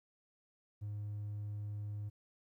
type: tone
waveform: triangle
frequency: 103.83 Hz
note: G#2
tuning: in tune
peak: -36 dBFS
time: 0.81-2.1 s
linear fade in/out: 20 ms
effects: tanh soft clip ceiling -34 dBFS + 13-bit